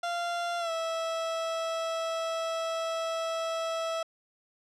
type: tone with pitch glide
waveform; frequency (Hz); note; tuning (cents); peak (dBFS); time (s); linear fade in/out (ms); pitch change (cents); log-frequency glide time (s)
30% pulse; 692 to 655.4; F5 to E5; -16 to -10; -27; 0.03-4.03; 5; -94; 0.59-0.71
effects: low-pass 7000 Hz 12 dB/octave